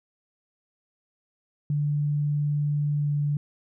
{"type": "tone with pitch glide", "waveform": "sine", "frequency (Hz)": [146.8, 145.87], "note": ["D3", "D3"], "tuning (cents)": [0, -11], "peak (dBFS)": -22, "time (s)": [1.7, 3.37], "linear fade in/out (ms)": 2, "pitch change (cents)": -11, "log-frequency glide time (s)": [2.98, 3.09], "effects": []}